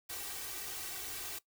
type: noise with comb filter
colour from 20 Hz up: white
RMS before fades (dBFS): -42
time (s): 0.09-1.39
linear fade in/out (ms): 10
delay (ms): 2.6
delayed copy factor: +0.75
effects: noise-tail reverb RT60 0.1 s tail -18 dB re dry